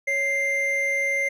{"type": "tone pair together", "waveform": "triangle", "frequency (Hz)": [553.9, 2093], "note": ["C#5", "C7"], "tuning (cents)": [-1, 0], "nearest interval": "octave + major seventh", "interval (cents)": 2301, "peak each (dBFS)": [-28, -20], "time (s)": [0.07, 1.29], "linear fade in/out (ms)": 10, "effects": []}